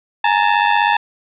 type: ring-modulated tone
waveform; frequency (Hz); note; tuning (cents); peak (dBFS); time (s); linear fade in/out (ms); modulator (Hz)
sawtooth; 882; A5; +4; -5; 0.24-0.97; 5; 48
effects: resampled to 8000 Hz + 7-bit